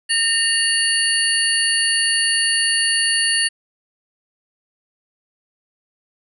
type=tone cluster; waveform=sine; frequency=1825 / 2823 / 4464 / 9720 Hz; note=A#6 / F7 / C#8 / D#9; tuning=-37 / +18 / +11 / -42 cents; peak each=-21 dBFS; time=0.09-3.49 s; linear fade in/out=20 ms; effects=none